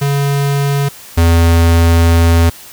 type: tone pair in turn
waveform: square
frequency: 140.9 / 83.78 Hz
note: C#3 / E2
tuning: +29 / +29 cents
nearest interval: major sixth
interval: 900 cents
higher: first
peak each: -12 / -7 dBFS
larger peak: second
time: 0.01-0.89 / 1.17-2.5 s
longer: second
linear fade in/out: 10 ms
effects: white hiss -35 dBFS RMS until 2.72 s

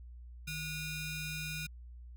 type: ring-modulated tone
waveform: sawtooth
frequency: 1294 Hz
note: E6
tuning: 32 cents flat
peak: -31 dBFS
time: 0.47-1.67 s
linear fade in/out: 10 ms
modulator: 1140 Hz
effects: added 60 Hz sine -47 dBFS peak until 2.16 s

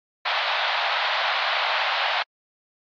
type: band-pass noise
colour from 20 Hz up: pink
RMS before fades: -24 dBFS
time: 0.25-2.23 s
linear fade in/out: 10 ms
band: 650 to 4200 Hz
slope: 48 dB/octave
effects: AAC 64 kbps

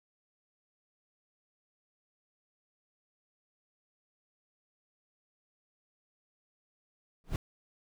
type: noise with exponential growth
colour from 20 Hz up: brown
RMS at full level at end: -25 dBFS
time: 7.24-7.36 s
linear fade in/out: 1 ms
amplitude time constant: 25 ms
effects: none

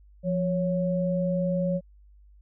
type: tone pair together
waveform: sine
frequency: 174.6 / 554.3 Hz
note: F3 / C#5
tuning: 0 / 0 cents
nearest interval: octave + minor sixth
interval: 2000 cents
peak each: -25 / -27 dBFS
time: 0.23-1.81 s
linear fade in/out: 50 ms
effects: added 50 Hz sine -51 dBFS peak until 2.41 s

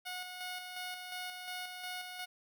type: tone with tremolo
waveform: 10% pulse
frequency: 728 Hz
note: F#5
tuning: 28 cents flat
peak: -31 dBFS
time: 0.05-2.26 s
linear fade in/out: 20 ms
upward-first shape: square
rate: 2.8 Hz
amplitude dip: 40%
effects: none

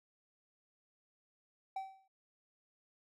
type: tone with exponential decay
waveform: triangle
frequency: 770 Hz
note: G5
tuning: 31 cents flat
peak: -33 dBFS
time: 1.76-2.08 s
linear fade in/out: 5 ms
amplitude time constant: 69 ms
effects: none

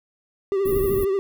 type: tone with vibrato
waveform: triangle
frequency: 390 Hz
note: G4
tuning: 9 cents flat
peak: -17 dBFS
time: 0.52-1.19 s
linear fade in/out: 0 ms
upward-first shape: triangle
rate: 13 Hz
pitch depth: 64 cents each way
type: band-stop noise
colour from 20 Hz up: pink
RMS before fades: -28 dBFS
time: 0.65-1.05 s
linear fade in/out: 10 ms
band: 470 to 11000 Hz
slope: 48 dB/octave
effects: none

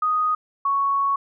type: tone pair in turn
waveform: sine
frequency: 1244.5 / 1110.8 Hz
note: D#6 / C#6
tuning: 0 / +3 cents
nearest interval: major second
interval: 197 cents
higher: first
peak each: -18 dBFS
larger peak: neither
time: 0.02-0.35 / 0.65-1.16 s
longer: second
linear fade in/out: 5 ms
effects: none

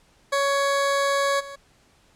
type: tone with level steps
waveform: 20% pulse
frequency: 558 Hz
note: C#5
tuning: 11 cents sharp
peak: -15 / -31 dBFS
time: 0.32-1.56 s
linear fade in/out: 10 ms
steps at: 1.39 s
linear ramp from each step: 20 ms
effects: pink hiss -59 dBFS RMS until 2.15 s + low-pass 9000 Hz 12 dB/octave

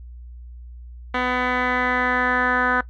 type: tone with low-pass filter sweep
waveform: 10% pulse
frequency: 250.4 Hz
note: B3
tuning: 24 cents sharp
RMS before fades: -21 dBFS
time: 1.14-2.81 s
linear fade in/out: 5 ms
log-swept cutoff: 2400 to 1600 Hz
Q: 5.1
effects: noise-tail reverb RT60 0.1 s tail -18 dB re dry + added 60 Hz sine -36 dBFS peak until 2.89 s

